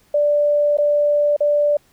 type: tone with dropouts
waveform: sine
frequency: 587 Hz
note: D5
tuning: 1 cent flat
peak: -13 dBFS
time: 0.14-1.77 s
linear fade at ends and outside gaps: 5 ms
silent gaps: 0.772-0.784 / 1.365-1.405 s
effects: pink hiss -57 dBFS RMS until 1.92 s